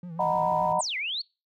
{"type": "tone with vibrato", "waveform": "triangle", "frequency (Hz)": 170, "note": "F3", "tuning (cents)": -46, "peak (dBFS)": -33, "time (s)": [0.03, 0.79], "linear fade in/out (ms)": 2, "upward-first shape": "sine", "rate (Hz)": 7, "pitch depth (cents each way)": 97}
{"type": "chord", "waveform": "sine", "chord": "B major seventh", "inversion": "first", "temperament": "just", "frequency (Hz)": [617.4, 740.8, 926, 987.8], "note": ["D#5", "F#5", "A#5", "B5"], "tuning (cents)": [-14, 2, -12, 0], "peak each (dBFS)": -28, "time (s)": [0.19, 0.81], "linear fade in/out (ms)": 5}
{"type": "noise", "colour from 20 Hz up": "brown", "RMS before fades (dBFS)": -41, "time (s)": [0.2, 0.73], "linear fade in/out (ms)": 5}
{"type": "exponential two-way sweep", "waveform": "sine", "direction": "down then up", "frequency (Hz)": [9397, 1975.5, 4555], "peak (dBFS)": -28, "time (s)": [0.79, 1.22], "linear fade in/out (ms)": 10, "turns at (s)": 0.97}
{"effects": ["noise-tail reverb RT60 0.3 s tail -26 dB re dry", "high-pass 100 Hz 12 dB/octave"]}